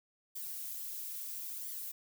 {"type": "noise with flanger", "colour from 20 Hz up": "violet", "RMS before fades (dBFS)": -42, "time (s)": [0.35, 1.92], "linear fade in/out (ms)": 10, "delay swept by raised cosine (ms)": [0.74, 5.24], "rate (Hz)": 0.75, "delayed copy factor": -0.6, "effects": []}